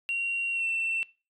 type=tone with pitch glide; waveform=sine; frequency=2751 to 2691 Hz; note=F7 to E7; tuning=-27 to +35 cents; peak=-25 dBFS; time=0.09-1.03 s; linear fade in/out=0 ms; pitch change=-38 cents; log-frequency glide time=0.52-0.66 s; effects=noise-tail reverb RT60 0.3 s tail -21 dB re dry + tanh soft clip ceiling -23 dBFS